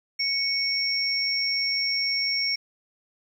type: tone pair together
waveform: sine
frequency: 2217 / 5498 Hz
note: C#7 / F8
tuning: 0 / -28 cents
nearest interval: octave + major third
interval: 1572 cents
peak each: -28 / -24 dBFS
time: 0.19-2.56 s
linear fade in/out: 10 ms
effects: 9-bit